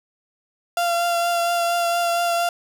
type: tone with vibrato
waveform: 35% pulse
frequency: 689 Hz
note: F5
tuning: 24 cents flat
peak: -17 dBFS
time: 0.77-2.49 s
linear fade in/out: 2 ms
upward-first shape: triangle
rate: 4.3 Hz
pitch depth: 18 cents each way
effects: none